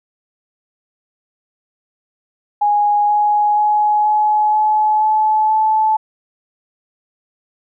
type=tone with pitch steps; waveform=sine; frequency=828 / 834.7 / 841.5 / 848.3 / 855.2 / 862.2 / 869.2 Hz; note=G#5 / G#5 / G#5 / G#5 / A5 / A5 / A5; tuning=-5 / +9 / +23 / +36 / -49 / -35 / -21 cents; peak=-11 dBFS; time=2.61-5.97 s; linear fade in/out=10 ms; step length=480 ms; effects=none